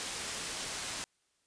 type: low-pass noise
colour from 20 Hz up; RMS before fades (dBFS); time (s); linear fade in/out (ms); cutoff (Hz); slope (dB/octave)
white; -39; 0-1.04; 0; 8700; 12
effects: white hiss -75 dBFS RMS until 1.46 s + resampled to 22050 Hz